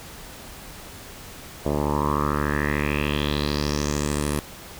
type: tone with low-pass filter sweep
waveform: 10% pulse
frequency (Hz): 73.42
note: D2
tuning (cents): 0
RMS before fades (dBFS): -24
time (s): 1.65-4.4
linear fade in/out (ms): 10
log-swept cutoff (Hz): 680 to 11000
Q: 4.8
effects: pink hiss -41 dBFS RMS until 4.79 s